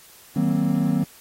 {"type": "chord", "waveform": "triangle", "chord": "C half-diminished seventh", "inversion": "first", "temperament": "just", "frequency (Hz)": [156.98, 188.37, 235.5, 261.6], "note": ["Eb3", "Gb3", "Bb3", "C4"], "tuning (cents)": [16, 31, 18, 0], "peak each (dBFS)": -22, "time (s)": [0.36, 1.04], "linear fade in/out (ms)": 5, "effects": ["white hiss -49 dBFS RMS until 1.2 s", "AAC 48 kbps"]}